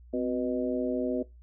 harmonic tone with a mistuned harmonic, 123.47 Hz, B2, in tune, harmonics 2 / 3 / 4 / 5, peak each -30 / -32 / -33 / -34 dBFS, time 0.13-1.23 s, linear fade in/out 10 ms, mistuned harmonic 2, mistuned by +72 cents, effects noise-tail reverb RT60 0.2 s tail -19 dB re dry + added 60 Hz sine -49 dBFS peak until 1.42 s

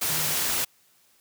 sine tone in noise, 155.56 Hz, D#3, in tune, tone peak -37 dBFS, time 0.09-0.33 s, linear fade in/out 10 ms, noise white, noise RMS -26 dBFS, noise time 0.01-0.65 s, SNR -14 dB, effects white hiss -62 dBFS RMS until 1.2 s + high-pass 60 Hz 12 dB/octave

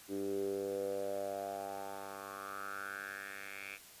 10% pulse tone with band-pass filter sweep, 98.7 Hz, G2, 12 cents sharp, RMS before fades -41 dBFS, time 0.08-3.79 s, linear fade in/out 50 ms, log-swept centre 330 to 2400 Hz, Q 5.4, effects white hiss -56 dBFS RMS until 4 s + resampled to 32000 Hz

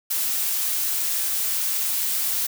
blue noise, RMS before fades -24 dBFS, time 0.1-2.47 s, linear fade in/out 10 ms, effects none

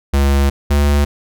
square tone pair in turn, 69.6 / 71.97 Hz, C#2 / D2, +8 / -34 cents, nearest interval minor second, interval 58 cents, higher second, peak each -11 dBFS, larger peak neither, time 0.13-0.5 / 0.7-1.05 s, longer first, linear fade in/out 10 ms, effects none

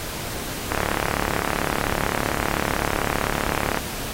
click train, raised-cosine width 0.5 ms, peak -6 dBFS, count 110, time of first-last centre 0.72-3.773 s, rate 35.7 Hz, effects pink hiss -31 dBFS RMS until 4.13 s + AAC 48 kbps

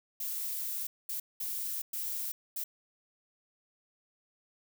violet noise bursts at uneven times, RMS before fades -36 dBFS, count 5, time 0.2-0.87 / 1.09-1.2 / 1.4-1.82 / 1.93-2.32 / 2.56-2.64 s, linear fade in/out 5 ms, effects none

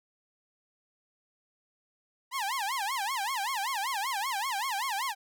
sawtooth tone with vibrato, 924 Hz, A#5, 16 cents flat, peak -26 dBFS, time 2.31-5.15 s, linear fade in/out 50 ms, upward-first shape sine, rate 5.2 Hz, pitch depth 300 cents each way, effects none

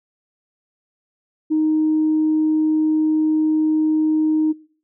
sine tone, 311.1 Hz, D#4, in tune, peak -14 dBFS, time 1.5-4.53 s, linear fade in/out 20 ms, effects noise-tail reverb RT60 0.5 s tail -23 dB re dry + tanh soft clip ceiling -10 dBFS

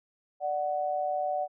sine tone pair together, 590 / 743.4 Hz, D5 / F#5, +8 / +8 cents, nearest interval major third, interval 400 cents, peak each -31 / -29 dBFS, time 0.4-1.48 s, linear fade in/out 50 ms, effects none

